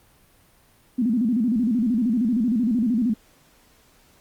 sine tone with vibrato, 233.1 Hz, A#3, in tune, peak -18 dBFS, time 0.98-3.14 s, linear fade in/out 10 ms, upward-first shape square, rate 13 Hz, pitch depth 140 cents each way, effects pink hiss -57 dBFS RMS until 4.2 s + Opus 32 kbps

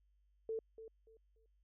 sine tone with echo, 445.5 Hz, A4, 22 cents sharp, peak -37 dBFS, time 0.49-0.59 s, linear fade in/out 2 ms, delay 290 ms, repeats 3, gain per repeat -12 dB, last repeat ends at 1.46 s, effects added 50 Hz sine -70 dBFS peak until 1.63 s

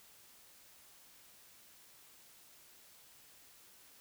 silence, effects white hiss -61 dBFS RMS until 4 s

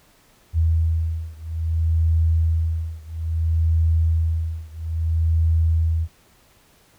sine beating tone pair, 81.1 / 81.7 Hz, E2 / E2, -28 / -15 cents, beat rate 0.6 Hz, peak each -20 / -21 dBFS, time 0.53-6.08 s, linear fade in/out 50 ms, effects pink hiss -56 dBFS RMS until 6.98 s

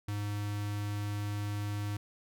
square tone with notch filter, 103.2 Hz, G#2, 10 cents flat, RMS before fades -35 dBFS, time 0.08-1.97 s, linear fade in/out 5 ms, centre 570 Hz, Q 1.9, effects none

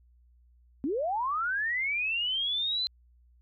sine linear sweep, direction up, 246.9 to 4100 Hz, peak -27 dBFS, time 0.84-2.87 s, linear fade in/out 0 ms, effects added 60 Hz sine -58 dBFS peak until 3.41 s

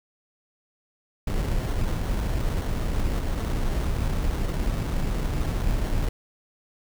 brown noise with sample-and-hold, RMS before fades -25 dBFS, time 1.27-6.09 s, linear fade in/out 5 ms, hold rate 2450 Hz, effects none

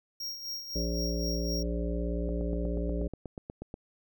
square tone with tremolo, 5588 Hz, F8, in tune, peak -34 dBFS, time 0.2-1.63 s, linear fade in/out 5 ms, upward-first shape sine, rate 3.9 Hz, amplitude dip 60%
harmonic tone, 58.4 Hz, A#1, 4 cents sharp, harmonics 1 / 3 / 5 / 7 / 9 / 10, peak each -31 / -36 / -38 / -39 / -41 / -41 dBFS, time 0.75-3.08 s, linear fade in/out 10 ms
click train, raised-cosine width 2 ms, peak -25 dBFS, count 13, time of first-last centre 2.29-3.741 s, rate 8.27 Hz
effects none

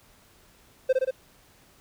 triangle tone with echo, 520 Hz, C5, 11 cents flat, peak -15 dBFS, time 0.89-0.93 s, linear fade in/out 10 ms, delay 60 ms, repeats 3, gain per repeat -2 dB, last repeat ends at 1.11 s, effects pink hiss -58 dBFS RMS until 1.8 s

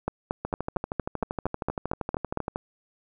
two click trains, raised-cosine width 1 ms, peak -15 / -12 dBFS, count 28 / 11, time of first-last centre 0.45-2.559 / 0.08-2.374 s, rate 12.8 / 4.36 Hz, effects none

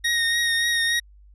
25% pulse tone with vibrato, 1864.7 Hz, A#6, in tune, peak -16 dBFS, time 0.04-1 s, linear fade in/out 10 ms, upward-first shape triangle, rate 3.5 Hz, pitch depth 26 cents each way, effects added 50 Hz sine -47 dBFS peak until 1.34 s + resampled to 24000 Hz

